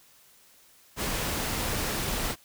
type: noise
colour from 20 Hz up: pink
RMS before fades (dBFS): -30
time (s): 0.96-2.36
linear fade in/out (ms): 50
effects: white hiss -58 dBFS RMS until 2.44 s